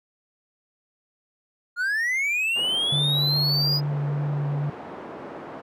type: linear sweep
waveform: triangle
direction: up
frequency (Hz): 1395 to 4978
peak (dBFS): -20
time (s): 1.76-3.81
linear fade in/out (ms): 50
type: band-pass noise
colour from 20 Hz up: pink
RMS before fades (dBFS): -38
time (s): 2.55-5.62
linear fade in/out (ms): 20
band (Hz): 280 to 1000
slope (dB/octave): 12
type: tone with vibrato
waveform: sine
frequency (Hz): 145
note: D3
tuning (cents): -22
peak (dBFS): -23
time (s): 2.92-4.7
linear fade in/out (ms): 5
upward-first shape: triangle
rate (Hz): 2.4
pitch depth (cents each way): 12
effects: none